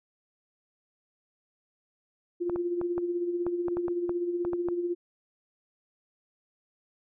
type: tone with tremolo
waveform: sine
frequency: 349.2 Hz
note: F4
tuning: in tune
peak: -25 dBFS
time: 2.4-4.95 s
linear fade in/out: 20 ms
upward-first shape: sine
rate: 16 Hz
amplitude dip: 50%
type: clicks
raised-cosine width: 1 ms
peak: -22 dBFS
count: 12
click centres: 2.497 / 2.56 / 2.814 / 2.98 / 3.466 / 3.683 / 3.77 / 3.882 / 4.094 / 4.45 / 4.533 / 4.686 s
effects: none